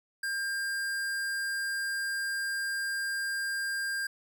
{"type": "tone", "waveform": "square", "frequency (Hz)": 1600, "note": "G6", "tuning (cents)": 35, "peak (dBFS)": -31, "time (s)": [0.23, 4.07], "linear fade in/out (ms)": 5, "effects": []}